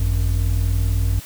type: tone pair together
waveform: triangle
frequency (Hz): 51.91 / 92.5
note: G#1 / F#2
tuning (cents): 0 / 0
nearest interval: minor seventh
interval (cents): 1000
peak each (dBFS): -17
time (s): 0-1.2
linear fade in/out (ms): 5
effects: white hiss -39 dBFS RMS until 1.25 s